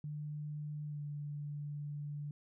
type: tone with pitch glide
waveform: sine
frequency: 149.3 to 146.4 Hz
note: D3 to D3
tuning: +29 to -5 cents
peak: -39 dBFS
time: 0.04-2.31 s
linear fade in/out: 2 ms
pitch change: -34 cents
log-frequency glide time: 0.87-1 s
effects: none